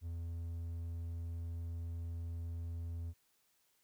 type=tone; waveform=triangle; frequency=84.1 Hz; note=E2; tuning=35 cents sharp; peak=-37 dBFS; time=0.01-3.14 s; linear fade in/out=50 ms; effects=white hiss -75 dBFS RMS until 3.83 s